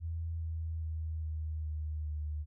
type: tone with pitch steps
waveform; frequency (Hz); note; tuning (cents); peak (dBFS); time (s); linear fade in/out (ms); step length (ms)
sine; 82.41 / 80.99 / 79.6 / 78.24 / 76.89 / 75.57; E2 / E2 / D#2 / D#2 / D#2 / D#2; 0 / -30 / +40 / +10 / -20 / -50; -34; 0-2.46; 50; 410
effects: none